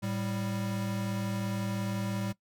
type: tone pair together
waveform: square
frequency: 110 / 195.76 Hz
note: A2 / G3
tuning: 0 / -2 cents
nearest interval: minor seventh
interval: 998 cents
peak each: -35 / -34 dBFS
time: 0.02-2.33 s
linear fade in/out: 20 ms
effects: noise-tail reverb RT60 0.1 s tail -19 dB re dry